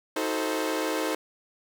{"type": "chord", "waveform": "sawtooth", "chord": "D# diminished seventh", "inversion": "none", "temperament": "equal with one note detuned", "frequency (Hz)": [316.2, 370, 440, 523.3], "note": ["D#4", "F#4", "A4", "C5"], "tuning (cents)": [28, 0, 0, 0], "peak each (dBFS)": [-26, -32, -28, -28], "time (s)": [0.16, 1.15], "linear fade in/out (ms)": 5, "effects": []}